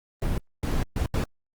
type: noise bursts at uneven times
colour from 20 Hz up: brown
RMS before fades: -25 dBFS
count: 4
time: 0.22-0.38 / 0.63-0.83 / 0.96-1.06 / 1.14-1.24 s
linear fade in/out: 2 ms
effects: Opus 24 kbps